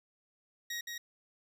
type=tone with echo; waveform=20% pulse; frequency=1889 Hz; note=A#6; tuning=22 cents sharp; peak=-31 dBFS; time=0.7-0.81 s; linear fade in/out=5 ms; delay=170 ms; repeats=1; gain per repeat=-3 dB; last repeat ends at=0.98 s; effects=none